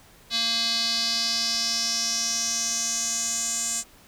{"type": "tone with band-pass filter sweep", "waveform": "square", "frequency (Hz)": 230.5, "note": "A#3", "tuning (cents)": -19, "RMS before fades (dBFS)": -26, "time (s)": [0.3, 3.84], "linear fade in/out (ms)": 50, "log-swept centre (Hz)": [4100, 7500], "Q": 4.9, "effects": ["pink hiss -53 dBFS RMS until 4.07 s"]}